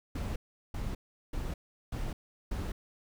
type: noise bursts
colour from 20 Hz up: brown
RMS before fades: -35 dBFS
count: 5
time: 0.15-2.72 s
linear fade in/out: 5 ms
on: 210 ms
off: 380 ms
effects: none